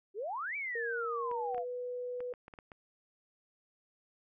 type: exponential two-way sweep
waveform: sine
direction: up then down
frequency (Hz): 369.5 to 2349 to 662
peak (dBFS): -35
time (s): 0.14-1.65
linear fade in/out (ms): 50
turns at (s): 0.56
type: tone with pitch glide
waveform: sine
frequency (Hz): 467.5 to 493.9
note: A#4 to B4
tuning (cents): +5 to 0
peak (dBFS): -36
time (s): 0.75-2.33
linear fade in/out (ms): 5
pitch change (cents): +95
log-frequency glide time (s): 1.17-1.61
type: clicks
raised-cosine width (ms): 0.5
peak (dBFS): -34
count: 9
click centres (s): 1.314 / 1.546 / 1.58 / 2.205 / 2.338 / 2.481 / 2.538 / 2.588 / 2.718
effects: none